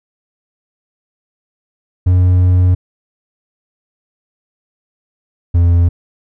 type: tone pair in turn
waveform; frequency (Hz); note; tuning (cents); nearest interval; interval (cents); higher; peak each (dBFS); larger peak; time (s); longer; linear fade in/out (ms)
triangle; 90.6 / 86.11; F#2 / F2; -36 / -24; minor second; 88; first; -5; neither; 2.06-2.75 / 5.54-5.89; first; 10
effects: none